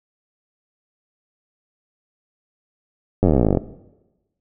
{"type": "slowing click train", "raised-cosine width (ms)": 2, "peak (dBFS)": -3, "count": 23, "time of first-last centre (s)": [3.23, 3.572], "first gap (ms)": 10, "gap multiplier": 1.04, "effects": ["noise-tail reverb RT60 1.0 s tail -17 dB re dry"]}